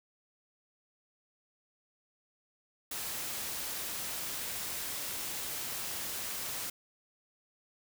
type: noise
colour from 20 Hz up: white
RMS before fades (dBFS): -38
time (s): 2.91-6.7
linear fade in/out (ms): 5
effects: none